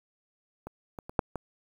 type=clicks; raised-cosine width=1 ms; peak=-25 / -25 / -26 / -8 / -19 dBFS; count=5; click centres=0.67 / 0.988 / 1.095 / 1.192 / 1.357 s; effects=8-bit